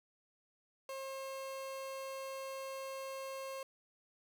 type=tone; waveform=30% pulse; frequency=536 Hz; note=C5; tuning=42 cents sharp; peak=-39 dBFS; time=0.89-3.63 s; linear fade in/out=2 ms; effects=none